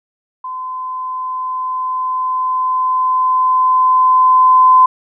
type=tone with level ramp; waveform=sine; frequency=1024 Hz; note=C6; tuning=38 cents flat; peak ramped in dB=-22 to -4 dBFS; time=0.44-4.86 s; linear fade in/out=5 ms; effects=none